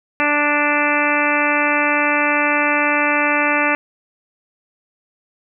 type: harmonic tone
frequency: 293.7 Hz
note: D4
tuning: in tune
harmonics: 1 / 2 / 3 / 4 / 5 / 6 / 7 / 8 / 9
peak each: -23 / -23 / -23 / -23 / -23 / -23 / -23 / -23 / -23 dBFS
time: 0.2-3.75 s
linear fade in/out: 0 ms
effects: none